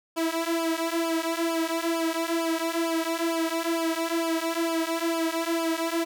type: tone with flanger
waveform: sawtooth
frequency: 330.2 Hz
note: E4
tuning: 3 cents sharp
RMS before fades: -27 dBFS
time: 0.16-6.05 s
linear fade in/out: 20 ms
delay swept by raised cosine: 0.5 to 3.7 ms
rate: 2.2 Hz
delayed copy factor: -0.9
effects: none